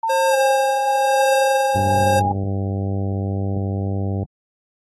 sine tone with pitch glide, 903 to 818.5 Hz, A5 to G#5, +45 to -25 cents, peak -18 dBFS, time 0.03-2.32 s, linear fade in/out 5 ms, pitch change -170 cents, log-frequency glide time 0.3-0.35 s
square tone with tremolo, 533 Hz, C5, 32 cents sharp, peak -16 dBFS, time 0.09-2.2 s, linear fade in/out 10 ms, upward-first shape triangle, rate 1 Hz, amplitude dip 65%
harmonic tone, 98 Hz, G2, in tune, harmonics 1 / 2 / 3 / 4 / 5 / 6 / 7 / 8, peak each -21 / -27 / -31 / -33 / -35 / -37 / -38 / -39 dBFS, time 1.75-4.24 s, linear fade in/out 5 ms
effects AAC 32 kbps

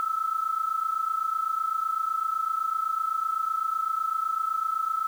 sine tone pair together, 1290.6 / 1318.5 Hz, E6 / E6, -37 / 0 cents, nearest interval unison, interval 37 cents, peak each -29 / -27 dBFS, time 0-5.07 s, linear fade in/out 0 ms, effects 8-bit

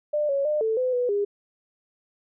sine tone with pitch steps, 597 / 555 / 603 / 442.9 / 508 / 492.3 / 406.8 Hz, D5 / C#5 / D5 / A4 / B4 / B4 / G#4, +28 / +2 / +46 / +11 / +49 / -6 / -36 cents, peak -21 dBFS, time 0.13-1.25 s, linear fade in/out 10 ms, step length 160 ms, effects none

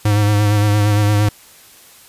square tone with vibrato, 104.1 Hz, G#2, 5 cents sharp, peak -12 dBFS, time 0.05-1.29 s, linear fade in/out 5 ms, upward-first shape sine, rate 8.7 Hz, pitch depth 31 cents each way, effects white hiss -44 dBFS RMS until 2.08 s + resampled to 32000 Hz

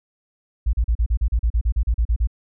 sine tone bursts, 56.6 Hz, A1, 50 cents sharp, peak -15 dBFS, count 15, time 0.66-2.273 s, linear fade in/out 10 ms, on 73 ms, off 37 ms, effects none

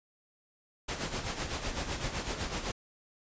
pink noise with tremolo, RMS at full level -33 dBFS, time 0.88-2.72 s, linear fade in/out 10 ms, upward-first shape sine, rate 7.9 Hz, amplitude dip 60%, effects resampled to 16000 Hz

